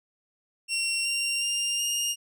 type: tone with pitch steps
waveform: 20% pulse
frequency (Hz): 2735 / 2767 / 2799 / 2831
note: F7 / F7 / F7 / F7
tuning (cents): -37 / -17 / +3 / +23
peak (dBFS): -20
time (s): 0.68-2.16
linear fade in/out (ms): 50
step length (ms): 370
effects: none